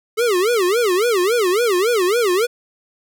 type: tone with vibrato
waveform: square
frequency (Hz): 415.3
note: G#4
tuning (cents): 0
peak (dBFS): -15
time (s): 0.17-2.47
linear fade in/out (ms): 20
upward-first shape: sine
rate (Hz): 3.6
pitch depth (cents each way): 280
effects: none